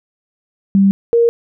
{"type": "tone pair in turn", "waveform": "sine", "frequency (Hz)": [196, 467.8], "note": ["G3", "A#4"], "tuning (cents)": [0, 6], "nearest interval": "octave + minor third", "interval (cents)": 1506, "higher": "second", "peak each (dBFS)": [-7, -8], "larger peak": "first", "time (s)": [[0.75, 0.91], [1.13, 1.29]], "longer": "neither", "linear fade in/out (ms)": 0, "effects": []}